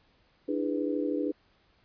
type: chord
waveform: sine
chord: E dominant seventh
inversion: third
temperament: just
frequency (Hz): 296.7 / 329.6 / 412 / 494.4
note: D4 / E4 / G#4 / B4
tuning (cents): +18 / 0 / -14 / +2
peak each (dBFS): -30 / -35 / -34 / -34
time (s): 0.48-1.32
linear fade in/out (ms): 10
effects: pink hiss -66 dBFS RMS until 1.84 s + resampled to 11025 Hz